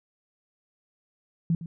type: tone with echo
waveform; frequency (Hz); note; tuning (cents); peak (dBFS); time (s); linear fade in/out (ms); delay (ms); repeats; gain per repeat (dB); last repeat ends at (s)
sine; 166.3; E3; +16; -20; 1.5-1.55; 2; 110; 1; -14; 1.66
effects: none